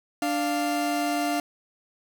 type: tone pair together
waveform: 40% pulse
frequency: 293.7 / 698.5 Hz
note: D4 / F5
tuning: 0 / 0 cents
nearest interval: octave + minor third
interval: 1500 cents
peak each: -26 dBFS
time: 0.22-1.4 s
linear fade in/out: 2 ms
effects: none